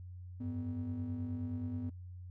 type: ring-modulated tone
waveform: triangle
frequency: 174.61 Hz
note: F3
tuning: in tune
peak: -30 dBFS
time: 0.4-1.9 s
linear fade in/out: 10 ms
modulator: 75.2 Hz
effects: tanh soft clip ceiling -30 dBFS + added 90 Hz sine -45 dBFS peak until 2.3 s